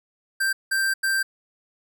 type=tone bursts at uneven times; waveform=square; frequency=1572 Hz; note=G6; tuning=4 cents sharp; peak=-21 dBFS; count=3; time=0.4-0.53 / 0.71-0.94 / 1.03-1.23 s; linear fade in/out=10 ms; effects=none